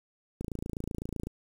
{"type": "click train", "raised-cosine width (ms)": 3, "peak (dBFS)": -22, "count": 25, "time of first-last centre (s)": [0.41, 1.27], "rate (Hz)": 27.9, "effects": ["8-bit"]}